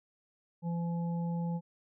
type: harmonic tone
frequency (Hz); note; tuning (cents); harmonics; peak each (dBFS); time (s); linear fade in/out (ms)
170; F3; -46; 1 / 3 / 5; -31 / -45 / -45; 0.62-1.61; 50
effects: none